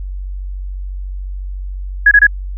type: tone bursts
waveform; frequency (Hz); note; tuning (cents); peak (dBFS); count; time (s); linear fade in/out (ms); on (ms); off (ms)
sine; 1670; G#6; +9; -3; 3; 2.06-2.269; 5; 53; 25
effects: added 47 Hz sine -21 dBFS peak until 2.57 s